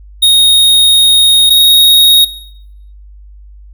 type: tone pair in turn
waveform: square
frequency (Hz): 3729 / 3755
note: A#7 / A#7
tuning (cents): 0 / +12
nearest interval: unison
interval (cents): 12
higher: second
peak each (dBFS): -4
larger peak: neither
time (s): 0.22-1.5 / 1.5-2.25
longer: first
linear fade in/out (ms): 10
effects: noise-tail reverb RT60 0.8 s tail -18 dB re dry + added 50 Hz sine -32 dBFS peak until 3.73 s